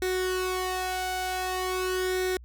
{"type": "tone with flanger", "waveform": "sawtooth", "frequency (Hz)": 370, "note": "F#4", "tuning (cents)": 0, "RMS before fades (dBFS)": -29, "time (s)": [0.02, 2.37], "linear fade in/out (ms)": 2, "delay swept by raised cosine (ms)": [0.52, 1.33], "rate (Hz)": 0.45, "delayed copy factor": 0.7, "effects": ["added 60 Hz sine -44 dBFS peak until 2.44 s"]}